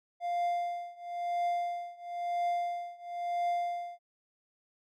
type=tone with tremolo; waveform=triangle; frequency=698.5 Hz; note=F5; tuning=in tune; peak=-25 dBFS; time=0.2-3.99 s; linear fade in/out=50 ms; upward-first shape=triangle; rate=0.99 Hz; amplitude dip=95%; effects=none